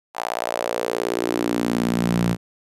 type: tone with high-pass filter sweep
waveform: sawtooth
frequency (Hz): 58.7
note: A#1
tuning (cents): +13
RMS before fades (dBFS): -23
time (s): 0.14-2.37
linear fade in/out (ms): 50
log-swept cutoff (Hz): 810 to 150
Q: 3
effects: resampled to 32000 Hz